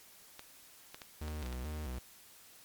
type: clicks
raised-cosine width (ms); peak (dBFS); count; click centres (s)
0.2; -28; 7; 0.394 / 0.945 / 1.018 / 1.281 / 1.427 / 1.462 / 1.527
type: tone with vibrato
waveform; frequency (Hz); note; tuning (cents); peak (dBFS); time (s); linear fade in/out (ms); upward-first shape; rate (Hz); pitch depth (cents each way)
45% pulse; 69.3; C#2; 0; -38; 1.21-1.99; 5; square; 2.3; 170
effects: white hiss -58 dBFS RMS until 2.64 s + MP3 96 kbps